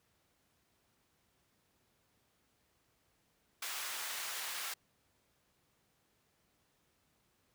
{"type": "high-pass noise", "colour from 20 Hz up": "pink", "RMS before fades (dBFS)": -41, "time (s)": [3.62, 4.74], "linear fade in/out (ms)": 5, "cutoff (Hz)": 1200, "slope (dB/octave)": 12, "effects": ["pink hiss -75 dBFS RMS until 7.54 s", "high-pass 60 Hz 12 dB/octave"]}